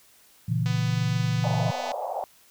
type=chord; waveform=sine; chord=A# diminished; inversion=none; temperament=equal; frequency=116.54 / 138.59 / 164.81 Hz; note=A#2 / C#3 / E3; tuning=0 / 0 / 0 cents; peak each=-25 / -29 / -27 dBFS; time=0.48-1.71 s; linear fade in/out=10 ms
type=click train; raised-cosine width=0.2 ms; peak=-20 dBFS; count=314; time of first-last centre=0.66-1.917 s; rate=249 Hz
type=band-pass noise; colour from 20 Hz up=white; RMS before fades=-31 dBFS; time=1.44-2.24 s; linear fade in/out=0 ms; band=550 to 850 Hz; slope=48 dB/octave
effects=white hiss -57 dBFS RMS until 2.5 s